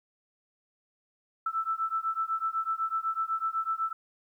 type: beating tone pair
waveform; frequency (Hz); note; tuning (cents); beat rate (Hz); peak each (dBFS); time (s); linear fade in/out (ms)
sine; 1318.5 / 1326.5; E6 / E6; 0 / +10; 8; -31; 1.46-3.93; 5
effects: 11-bit